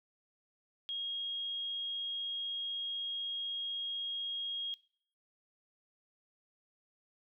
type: tone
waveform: sine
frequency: 3268 Hz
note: G#7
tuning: 29 cents flat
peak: -36 dBFS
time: 0.89-4.74 s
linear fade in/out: 0 ms
effects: noise-tail reverb RT60 0.5 s tail -20 dB re dry